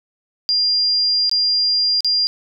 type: tone with dropouts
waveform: sine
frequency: 4800 Hz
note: D8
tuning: 37 cents sharp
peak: -14 dBFS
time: 0.49-2.27 s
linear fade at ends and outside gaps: 0 ms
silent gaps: 1.295-1.314 / 2.006-2.046 s
effects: none